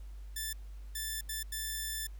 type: tone bursts at uneven times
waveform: 5% pulse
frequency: 1761 Hz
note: A6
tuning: 1 cent sharp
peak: -25 dBFS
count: 4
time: 0.36-0.53 / 0.95-1.21 / 1.29-1.43 / 1.52-2.07 s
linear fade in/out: 5 ms
effects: added 50 Hz sine -43 dBFS peak until 2.19 s + pink hiss -66 dBFS RMS until 2.19 s